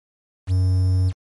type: tone with quantisation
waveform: triangle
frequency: 92.5 Hz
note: F#2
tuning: in tune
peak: -13 dBFS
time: 0.47-1.13 s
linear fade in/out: 50 ms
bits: 7
effects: MP3 48 kbps